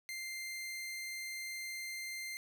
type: tone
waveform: sawtooth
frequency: 2093 Hz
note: C7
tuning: in tune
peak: -37 dBFS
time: 0.09-2.37 s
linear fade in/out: 0 ms
effects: none